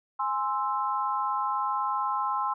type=chord; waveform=sine; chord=Ab augmented; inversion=none; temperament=equal; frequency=830.6 / 1046.5 / 1318.5 Hz; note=Ab5 / C6 / E6; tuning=0 / 0 / 0 cents; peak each=-31 / -28 / -32 dBFS; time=0.19-2.54 s; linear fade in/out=10 ms; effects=none